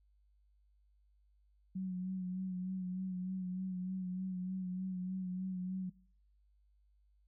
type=tone with vibrato; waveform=sine; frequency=185 Hz; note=F#3; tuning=in tune; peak=-36 dBFS; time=1.75-5.9 s; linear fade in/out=10 ms; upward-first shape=sine; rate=3.3 Hz; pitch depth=34 cents each way; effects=noise-tail reverb RT60 0.6 s tail -24 dB re dry + added 50 Hz sine -67 dBFS peak until 7.27 s